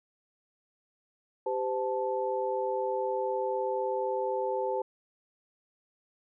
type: tone cluster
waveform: sine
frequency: 392.5 / 512 / 876 Hz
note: G4 / C5 / A5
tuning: +2 / -38 / -8 cents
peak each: -33 / -31 / -33 dBFS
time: 1.46-4.82 s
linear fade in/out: 5 ms
effects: none